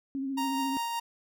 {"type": "tone with vibrato", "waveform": "sine", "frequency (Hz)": 270.6, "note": "C#4", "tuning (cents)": -42, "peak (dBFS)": -30, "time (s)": [0.15, 0.77], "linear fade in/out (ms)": 0, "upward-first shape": "triangle", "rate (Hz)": 14, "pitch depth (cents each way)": 42}
{"type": "tone with tremolo", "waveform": "45% pulse", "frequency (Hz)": 932.3, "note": "A#5", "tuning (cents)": 0, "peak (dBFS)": -29, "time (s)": [0.37, 1], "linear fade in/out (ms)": 10, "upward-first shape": "triangle", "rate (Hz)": 5.2, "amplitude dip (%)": 30}
{"effects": []}